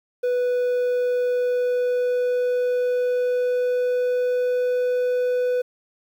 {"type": "tone with pitch glide", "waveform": "triangle", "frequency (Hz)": [493.9, 497], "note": ["B4", "B4"], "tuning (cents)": [0, 11], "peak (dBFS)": -17, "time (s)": [0.23, 5.62], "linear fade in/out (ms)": 10, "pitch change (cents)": 11, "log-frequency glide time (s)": [1.28, 4.74], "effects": ["9-bit"]}